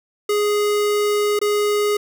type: tone with dropouts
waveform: square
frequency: 415.3 Hz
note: G#4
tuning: in tune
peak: -17 dBFS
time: 0.29-1.97 s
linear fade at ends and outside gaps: 5 ms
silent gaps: 1.391-1.414 s
effects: none